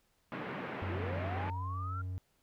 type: band-pass noise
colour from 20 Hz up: pink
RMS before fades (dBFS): -41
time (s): 0.32-1.5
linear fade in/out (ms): 0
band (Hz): 140 to 2400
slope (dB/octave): 24
type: tone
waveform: triangle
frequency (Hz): 92.2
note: F#2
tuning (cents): -6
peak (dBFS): -34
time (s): 0.82-2.18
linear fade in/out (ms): 0
type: linear sweep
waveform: sine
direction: up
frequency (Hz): 311.1 to 1396.9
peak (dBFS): -40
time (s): 0.89-2.02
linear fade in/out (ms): 10
effects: pink hiss -74 dBFS RMS until 2.42 s